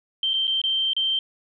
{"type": "tone with dropouts", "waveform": "sine", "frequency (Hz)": 3134, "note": "G7", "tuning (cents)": -1, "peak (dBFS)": -20, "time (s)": [0.23, 1.19], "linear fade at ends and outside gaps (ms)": 2, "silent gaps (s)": [[0.335, 0.339], [0.471, 0.477], [0.616, 0.638], [0.934, 0.965]], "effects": []}